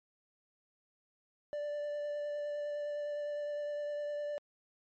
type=tone with vibrato; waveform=triangle; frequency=587.3 Hz; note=D5; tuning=in tune; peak=-33 dBFS; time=1.53-4.38 s; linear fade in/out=0 ms; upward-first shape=triangle; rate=9.8 Hz; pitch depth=13 cents each way; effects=MP3 32 kbps